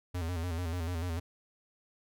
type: tone with vibrato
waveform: square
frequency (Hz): 85.7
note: F2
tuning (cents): -32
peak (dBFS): -33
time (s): 0.14-1.2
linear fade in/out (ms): 10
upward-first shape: square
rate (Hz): 6.8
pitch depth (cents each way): 76
effects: none